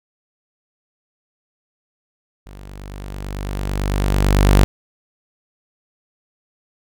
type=tone with level ramp; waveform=sawtooth; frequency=49 Hz; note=G1; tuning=in tune; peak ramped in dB=-33 to -4 dBFS; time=2.46-4.64 s; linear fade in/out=0 ms; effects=none